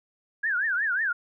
sine tone with vibrato, 1608 Hz, G6, 44 cents sharp, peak -23 dBFS, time 0.43-1.13 s, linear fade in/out 10 ms, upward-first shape triangle, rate 5.5 Hz, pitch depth 260 cents each way, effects none

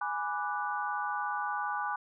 sine chord, G# half-diminished seventh, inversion none, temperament equal, 830.6 / 987.8 / 1174.7 / 1480 Hz, G#5 / B5 / D6 / F#6, 0 / 0 / 0 / 0 cents, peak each -35 / -38 / -36 / -37 dBFS, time 0.01-1.96 s, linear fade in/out 5 ms, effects none

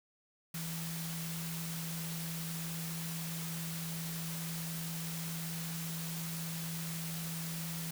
sine tone in noise, 164.81 Hz, E3, in tune, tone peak -39 dBFS, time 0.54-7.91 s, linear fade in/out 5 ms, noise white, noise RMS -43 dBFS, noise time 0.54-7.91 s, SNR +1 dB, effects none

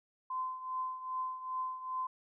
sine tone with tremolo, 1030 Hz, C6, 28 cents flat, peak -32 dBFS, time 0.3-2.07 s, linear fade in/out 5 ms, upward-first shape triangle, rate 2.5 Hz, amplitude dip 75%, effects none

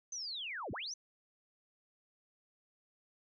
sine linear two-way sweep, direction down then up, 6272 to 51.91 to 6272 Hz, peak -39 dBFS, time 0.12-0.94 s, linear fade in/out 5 ms, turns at 0.72 s, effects none

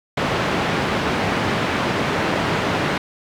pink band-pass noise, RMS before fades -21 dBFS, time 0.17-2.98 s, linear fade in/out 5 ms, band 130 to 2700 Hz, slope 12 dB/octave, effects none

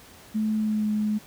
sine tone with pitch glide, 216.3 to 212.2 Hz, A3 to G#3, -29 to +38 cents, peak -22 dBFS, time 0.34-1.19 s, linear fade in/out 20 ms, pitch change -33 cents, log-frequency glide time 0.58-0.88 s, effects pink hiss -49 dBFS RMS until 1.26 s + high-pass 60 Hz 12 dB/octave

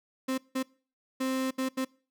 35% pulse tone bursts at uneven times, 262 Hz, C4, 2 cents sharp, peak -26 dBFS, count 5, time 0.28-0.38 / 0.55-0.63 / 1.2-1.51 / 1.58-1.69 / 1.77-1.85 s, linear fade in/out 10 ms, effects noise-tail reverb RT60 0.4 s tail -23 dB re dry

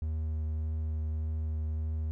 triangle tone with vibrato, 78.1 Hz, D#2, 7 cents sharp, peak -28 dBFS, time 0.02-2.11 s, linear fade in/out 0 ms, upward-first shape triangle, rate 1.7 Hz, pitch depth 13 cents each way, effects none

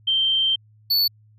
sine / square tone pair in turn, 3136 / 4454 Hz, G7 / C#8, 0 / +7 cents, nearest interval tritone, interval 607 cents, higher second, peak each -17 dBFS, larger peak neither, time 0.07-0.56 / 0.9-1.08 s, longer first, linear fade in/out 10 ms, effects added 107 Hz sine -51 dBFS peak until 1.38 s

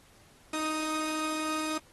sawtooth tone pair together, 311.1 / 1247.9 Hz, D#4 / D#6, 0 / +5 cents, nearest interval 2 octaves, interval 2405 cents, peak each -28 / -30 dBFS, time 0.53-1.78 s, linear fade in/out 5 ms, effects pink hiss -60 dBFS RMS until 1.92 s + AAC 32 kbps

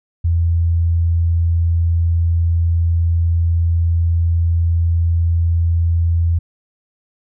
sine tone, 84.1 Hz, E2, 35 cents sharp, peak -12 dBFS, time 0.24-6.39 s, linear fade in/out 10 ms, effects none

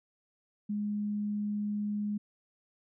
sine tone, 207.7 Hz, G#3, in tune, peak -30 dBFS, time 0.69-2.18 s, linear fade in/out 10 ms, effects none

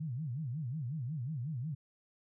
sine tone with vibrato, 137.8 Hz, C#3, 10 cents flat, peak -35 dBFS, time 0-1.75 s, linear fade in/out 10 ms, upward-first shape sine, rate 5.5 Hz, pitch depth 290 cents each way, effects none

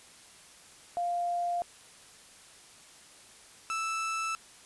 sine / 30% pulse tone pair in turn, 698.5 / 1318.6 Hz, F5 / E6, 0 / 0 cents, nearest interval major seventh, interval 1100 cents, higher second, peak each -28 dBFS, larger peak neither, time 0.97-1.62 / 3.7-4.35 s, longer neither, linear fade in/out 0 ms, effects white hiss -54 dBFS RMS until 4.65 s + resampled to 24000 Hz

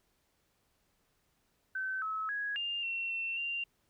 sine tone with pitch steps, 1534 / 1293 / 1662 / 2805 / 2720 / 2701 / 2776 Hz, G6 / E6 / G#6 / F7 / F7 / E7 / F7, -38 / -34 / +1 / +7 / -46 / +42 / -11 cents, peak -33 dBFS, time 1.75-3.64 s, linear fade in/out 5 ms, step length 270 ms, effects pink hiss -75 dBFS RMS until 3.89 s

